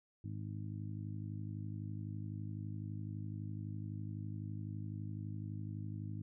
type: harmonic tone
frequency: 51.91 Hz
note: G#1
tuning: in tune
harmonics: 2 / 3 / 4 / 5 / 6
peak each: -42 / -47 / -51 / -52 / -53 dBFS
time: 0.24-6.22 s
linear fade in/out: 5 ms
effects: none

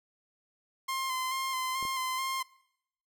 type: tone with vibrato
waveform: sawtooth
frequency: 1046.5 Hz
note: C6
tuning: in tune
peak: -27 dBFS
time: 0.88-2.43 s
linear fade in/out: 10 ms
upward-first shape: square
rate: 2.3 Hz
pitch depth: 23 cents each way
type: clicks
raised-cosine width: 2 ms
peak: -32 dBFS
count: 2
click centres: 1.827 / 1.852 s
effects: noise-tail reverb RT60 0.8 s tail -24 dB re dry

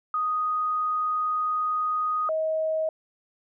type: tone pair in turn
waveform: sine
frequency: 1244.5 / 633.5 Hz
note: D#6 / D#5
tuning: 0 / +31 cents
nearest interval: octave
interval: 1169 cents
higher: first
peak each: -23 dBFS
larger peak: neither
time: 0.14-2.29 / 2.29-2.89 s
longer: first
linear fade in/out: 2 ms
effects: none

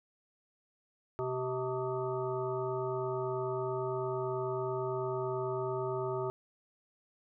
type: harmonic tone with a mistuned harmonic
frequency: 128.5 Hz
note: C3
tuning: 31 cents flat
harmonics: 1 / 3 / 5 / 7 / 9 / 10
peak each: -40 / -34 / -40 / -42 / -45 / -44 dBFS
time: 1.19-6.3 s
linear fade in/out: 0 ms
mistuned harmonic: 10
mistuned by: -54 cents
effects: none

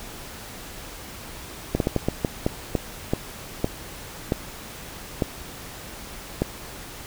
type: slowing click train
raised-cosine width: 2 ms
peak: -7 dBFS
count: 13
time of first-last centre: 1.75-6.42 s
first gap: 52 ms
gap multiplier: 1.33
effects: pink hiss -39 dBFS RMS until 7.06 s

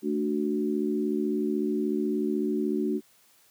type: chord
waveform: sine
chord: D major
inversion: second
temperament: equal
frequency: 220 / 293.7 / 370 Hz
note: A3 / D4 / F#4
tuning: 0 / 0 / 0 cents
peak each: -29 dBFS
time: 0.02-3.01 s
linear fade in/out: 50 ms
effects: white hiss -61 dBFS RMS until 3.5 s + high-pass 80 Hz 12 dB/octave

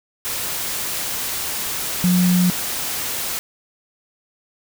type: tone in noise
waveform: sine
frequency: 179.8 Hz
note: F#3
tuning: 49 cents flat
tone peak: -13 dBFS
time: 2.04-2.5 s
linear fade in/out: 0 ms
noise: white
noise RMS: -25 dBFS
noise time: 0.25-3.39 s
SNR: +9 dB
effects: none

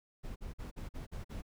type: noise bursts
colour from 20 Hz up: brown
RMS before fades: -42 dBFS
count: 7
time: 0.23-1.422 s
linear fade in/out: 20 ms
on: 130 ms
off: 47 ms
effects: none

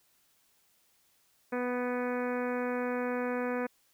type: harmonic tone with a mistuned harmonic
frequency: 246.9 Hz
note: B3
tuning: in tune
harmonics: 1 / 2 / 3 / 4 / 5 / 6 / 7 / 8 / 9 / 10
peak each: -34 / -33 / -42 / -42 / -44 / -43 / -44 / -50 / -48 / -51 dBFS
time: 1.52-3.67 s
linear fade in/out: 10 ms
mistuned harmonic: 6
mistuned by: +17 cents
effects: white hiss -69 dBFS RMS until 3.93 s

